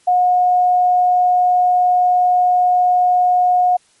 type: tone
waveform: sine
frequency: 723 Hz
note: F#5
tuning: 40 cents flat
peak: -10 dBFS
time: 0.07-3.77 s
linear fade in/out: 10 ms
effects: white hiss -55 dBFS RMS until 4 s + MP3 48 kbps